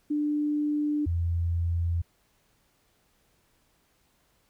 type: tone pair in turn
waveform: sine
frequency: 296.8 / 84.99 Hz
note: D4 / F2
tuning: +18 / -47 cents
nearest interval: octave + minor seventh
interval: 2165 cents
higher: first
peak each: -24 dBFS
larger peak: neither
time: 0.1-1.06 / 1.06-2.02 s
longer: neither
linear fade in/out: 10 ms
effects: pink hiss -68 dBFS RMS until 4.49 s